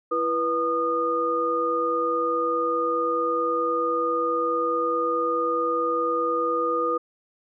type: tone cluster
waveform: sine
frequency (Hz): 333.6 / 489 / 1224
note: E4 / B4 / D#6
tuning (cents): +21 / -17 / -29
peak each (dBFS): -30 / -25 / -24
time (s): 0.11-6.98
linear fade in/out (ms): 10
effects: none